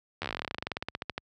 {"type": "slowing click train", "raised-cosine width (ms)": 0.3, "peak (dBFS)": -16, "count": 27, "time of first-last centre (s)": [0.22, 1.179], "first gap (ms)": 12, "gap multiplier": 1.08, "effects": ["high-pass 60 Hz 12 dB/octave"]}